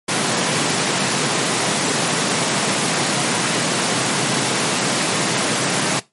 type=high-pass noise; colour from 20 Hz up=pink; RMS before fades=-19 dBFS; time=0.08-6 s; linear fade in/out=10 ms; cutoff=130 Hz; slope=48 dB/octave; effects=noise-tail reverb RT60 0.2 s tail -18 dB re dry + MP3 48 kbps